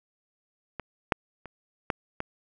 clicks, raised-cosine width 0.5 ms, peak -19 / -6 / -26 / -10 / -16 dBFS, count 5, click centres 0.797 / 1.122 / 1.457 / 1.902 / 2.204 s, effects none

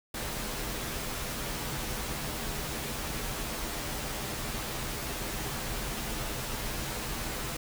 pink noise with comb filter, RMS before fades -35 dBFS, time 0.14-7.57 s, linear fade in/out 5 ms, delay 11 ms, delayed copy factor -0.55, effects none

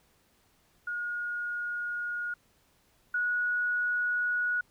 sine tone pair in turn, 1437 / 1459.6 Hz, F6 / F#6, +49 / -24 cents, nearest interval unison, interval 27 cents, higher second, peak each -31 / -26 dBFS, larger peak second, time 0.87-2.34 / 3.14-4.61 s, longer neither, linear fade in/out 5 ms, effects pink hiss -67 dBFS RMS until 4.7 s

